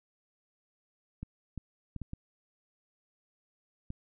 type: clicks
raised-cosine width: 5 ms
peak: -26 dBFS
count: 6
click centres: 1.23 / 1.577 / 1.963 / 2.017 / 2.134 / 3.904 s
effects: none